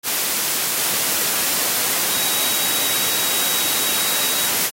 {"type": "tone in noise", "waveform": "sine", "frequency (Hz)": 3841, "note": "B7", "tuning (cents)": -49, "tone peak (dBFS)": -27, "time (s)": [2.07, 4.51], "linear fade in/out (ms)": 50, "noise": "white", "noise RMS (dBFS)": -20, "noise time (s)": [0.03, 4.71], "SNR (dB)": -10, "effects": ["high-pass 150 Hz 12 dB/octave", "AAC 48 kbps"]}